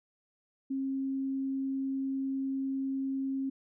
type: tone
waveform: sine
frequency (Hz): 269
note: C4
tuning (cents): +48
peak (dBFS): -30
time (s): 0.7-3.5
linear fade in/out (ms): 10
effects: none